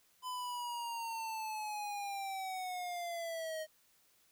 square linear sweep, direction down, 1013 to 622.3 Hz, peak -39 dBFS, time 0.22-3.67 s, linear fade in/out 50 ms, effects white hiss -70 dBFS RMS until 4.31 s

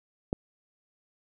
click, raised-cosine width 2 ms, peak -14 dBFS, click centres 0.329 s, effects none

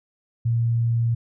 sine tone, 116.54 Hz, A#2, in tune, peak -18 dBFS, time 0.45-1.15 s, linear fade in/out 10 ms, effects none

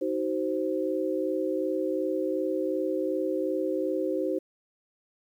sine chord, C diminished, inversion first, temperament just, 314 / 376.7 / 523.3 Hz, Eb4 / Gb4 / C5, +16 / +31 / 0 cents, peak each -30 dBFS, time 0.01-4.39 s, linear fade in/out 10 ms, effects 10-bit

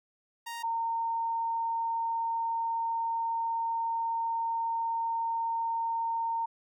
sawtooth / sine tone pair in turn, 932.3 / 916.3 Hz, A#5 / A#5, 0 / -30 cents, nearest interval unison, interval 30 cents, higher first, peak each -33 / -28 dBFS, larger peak second, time 0.46-0.63 / 0.63-6.46 s, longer second, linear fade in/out 10 ms, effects none

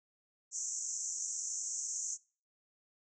white band-pass noise, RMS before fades -39 dBFS, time 0.51-2.18 s, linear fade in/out 50 ms, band 5900 to 7500 Hz, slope 96 dB/octave, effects noise-tail reverb RT60 0.4 s tail -24 dB re dry

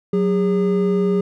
triangle tone pair together, 185 / 406.8 Hz, F#3 / G#4, 0 / -36 cents, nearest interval octave + major second, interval 1364 cents, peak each -16 dBFS, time 0.13-1.21 s, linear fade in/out 5 ms, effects none

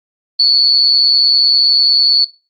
sine tone with amplitude modulation, 4435 Hz, C#8, in tune, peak -3 dBFS, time 0.39-2.25 s, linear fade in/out 10 ms, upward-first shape sine, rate 140 Hz, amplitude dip 80%, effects noise-tail reverb RT60 0.3 s tail -19 dB re dry + Opus 48 kbps

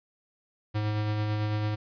square tone with tremolo, 106.1 Hz, G#2, 38 cents sharp, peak -26 dBFS, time 0.74-1.76 s, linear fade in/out 20 ms, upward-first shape sine, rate 9 Hz, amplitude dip 25%, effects resampled to 11025 Hz + 11-bit

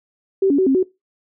sine tone with pitch steps, 386.5 / 281.7 / 377.4 / 267.2 / 371.7 Hz, G4 / C#4 / F#4 / C4 / F#4, -24 / +28 / +34 / +36 / +8 cents, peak -12 dBFS, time 0.42-0.83 s, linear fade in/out 5 ms, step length 82 ms, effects noise-tail reverb RT60 0.2 s tail -20 dB re dry

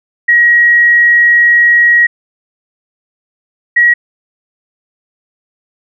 sine tone pair in turn, 1900 / 1909.5 Hz, A#6 / A#6, +33 / +41 cents, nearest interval unison, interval 8 cents, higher second, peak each -4 dBFS, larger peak neither, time 0.28-2.07 / 3.76-3.94 s, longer first, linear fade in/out 10 ms, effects none

